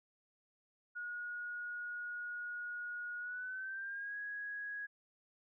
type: tone with pitch glide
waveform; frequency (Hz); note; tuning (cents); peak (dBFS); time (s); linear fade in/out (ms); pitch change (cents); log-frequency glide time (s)
sine; 1446 to 1661; F#6 to G#6; -40 to 0; -40; 0.95-4.87; 20; +240; 3.19-4.17
effects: none